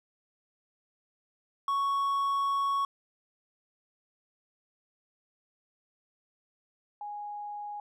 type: tone pair in turn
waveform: triangle / sine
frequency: 1111 / 827.8 Hz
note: C#6 / G#5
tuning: +4 / -6 cents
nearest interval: perfect fourth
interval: 510 cents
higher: first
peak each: -24 / -36 dBFS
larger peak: first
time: 1.68-2.85 / 7.01-7.8 s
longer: first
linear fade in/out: 2 ms
effects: none